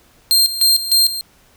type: tone with tremolo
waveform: sawtooth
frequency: 4186 Hz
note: C8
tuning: in tune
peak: -7 dBFS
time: 0.31-1.21 s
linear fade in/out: 0 ms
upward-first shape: square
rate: 3.3 Hz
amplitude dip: 75%
effects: pink hiss -52 dBFS RMS until 1.56 s